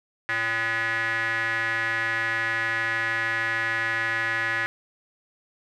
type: tone with band-pass filter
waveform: square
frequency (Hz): 113.3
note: A#2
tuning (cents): -49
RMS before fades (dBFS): -26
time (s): 0.29-4.66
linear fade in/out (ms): 0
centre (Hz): 1800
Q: 6.5
effects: none